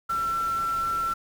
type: tone in noise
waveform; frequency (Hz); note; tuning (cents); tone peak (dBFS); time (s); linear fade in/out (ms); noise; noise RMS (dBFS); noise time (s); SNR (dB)
sine; 1348; E6; +38; -24; 0.09-1.14; 10; pink; -41; 0.09-1.14; +14
effects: none